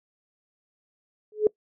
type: tone with exponential growth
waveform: sine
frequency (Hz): 425.3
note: G#4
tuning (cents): +41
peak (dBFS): -12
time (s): 1.32-1.47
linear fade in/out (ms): 2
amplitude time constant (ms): 32
effects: noise-tail reverb RT60 0.1 s tail -23 dB re dry